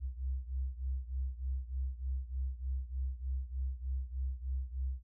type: beating tone pair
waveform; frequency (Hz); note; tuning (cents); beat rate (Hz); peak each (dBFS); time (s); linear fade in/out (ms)
sine; 64 / 67.3; C2 / C2; -38 / +49; 3.3; -36 / -39; 0-5.03; 50
effects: none